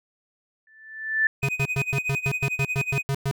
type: tone with exponential growth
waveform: sine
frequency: 1760 Hz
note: A6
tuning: in tune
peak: -15 dBFS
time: 0.67-1.27 s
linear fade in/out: 2 ms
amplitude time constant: 130 ms
type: tone with tremolo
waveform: triangle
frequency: 2500 Hz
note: D#7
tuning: 8 cents sharp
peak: -21 dBFS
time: 1.42-3.03 s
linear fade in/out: 20 ms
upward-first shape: sine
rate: 11 Hz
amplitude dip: 85%
type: tone bursts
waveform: square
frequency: 137.7 Hz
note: C#3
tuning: 11 cents flat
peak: -23 dBFS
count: 12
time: 1.43-3.312 s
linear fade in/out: 0 ms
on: 56 ms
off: 110 ms
effects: none